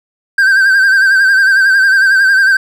triangle tone with vibrato, 1568 Hz, G6, in tune, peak -4 dBFS, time 0.38-2.57 s, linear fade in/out 5 ms, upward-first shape sine, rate 11 Hz, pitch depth 56 cents each way, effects none

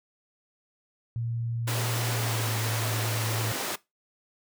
sine tone with pitch glide, 116.54 to 111.34 Hz, A#2 to A2, 0 to +21 cents, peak -28 dBFS, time 1.16-3.52 s, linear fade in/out 0 ms, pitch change -79 cents, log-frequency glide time 2.12-2.49 s
pink high-pass noise, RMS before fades -32 dBFS, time 1.67-3.76 s, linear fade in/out 10 ms, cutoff 300 Hz, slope 12 dB/octave
effects noise-tail reverb RT60 0.2 s tail -20 dB re dry

